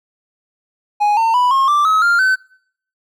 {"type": "tone with pitch steps", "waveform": "triangle", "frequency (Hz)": [830.6, 905.8, 987.8, 1077.2, 1174.6, 1281, 1396.9, 1523.3], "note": ["G#5", "A#5", "B5", "C#6", "D6", "E6", "F6", "F#6"], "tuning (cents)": [0, -50, 0, -50, 0, -50, 0, 50], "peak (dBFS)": -9, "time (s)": [1, 2.36], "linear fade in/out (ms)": 20, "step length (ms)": 170, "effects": ["noise-tail reverb RT60 0.6 s tail -21 dB re dry"]}